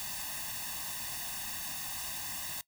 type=noise with comb filter; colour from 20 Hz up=white; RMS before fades=-39 dBFS; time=0-2.61 s; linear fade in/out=0 ms; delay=1.1 ms; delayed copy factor=+0.95; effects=noise-tail reverb RT60 0.1 s tail -20 dB re dry